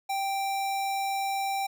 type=tone; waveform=square; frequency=784 Hz; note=G5; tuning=in tune; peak=-28 dBFS; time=0.09-1.67 s; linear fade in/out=10 ms; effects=none